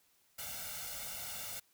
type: noise with comb filter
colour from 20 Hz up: white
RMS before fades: -43 dBFS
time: 0.38-1.6 s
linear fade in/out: 10 ms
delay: 1.4 ms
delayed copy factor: +1
effects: white hiss -71 dBFS RMS until 1.73 s